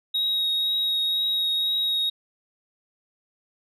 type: tone with vibrato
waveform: sine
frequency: 3783 Hz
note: A#7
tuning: 25 cents sharp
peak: -19 dBFS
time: 0.14-2.1 s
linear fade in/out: 10 ms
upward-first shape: triangle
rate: 2 Hz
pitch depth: 14 cents each way
effects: tanh soft clip ceiling -20 dBFS